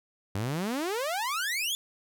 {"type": "exponential sweep", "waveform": "sawtooth", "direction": "up", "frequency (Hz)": [93.5, 3520], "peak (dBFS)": -25, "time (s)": [0.35, 1.75], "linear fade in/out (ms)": 0, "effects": []}